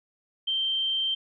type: tone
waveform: sine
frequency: 3136 Hz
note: G7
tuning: in tune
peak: -24 dBFS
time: 0.47-1.15 s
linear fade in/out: 10 ms
effects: none